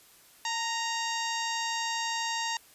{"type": "harmonic tone with a mistuned harmonic", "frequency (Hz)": 932.3, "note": "A#5", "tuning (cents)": 0, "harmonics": [1, 2, 3, 4, 5, 6, 7, 8], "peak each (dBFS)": [-33, -36, -38, -39, -40, -41, -41, -42], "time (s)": [0.45, 2.57], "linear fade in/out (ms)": 2, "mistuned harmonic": 1, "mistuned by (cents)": -39, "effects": ["white hiss -57 dBFS RMS until 2.74 s", "resampled to 32000 Hz"]}